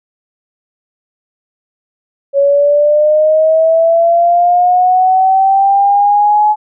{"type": "linear sweep", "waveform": "sine", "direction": "up", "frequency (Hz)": [554.4, 851], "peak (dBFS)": -6, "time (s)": [2.33, 6.56], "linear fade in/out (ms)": 50, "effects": []}